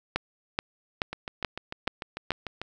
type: two click trains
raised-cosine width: 0.3 ms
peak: -18 / -9 dBFS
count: 11 / 6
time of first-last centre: 1.13-2.616 / 0.16-2.306 s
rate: 6.73 / 2.33 Hz
effects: none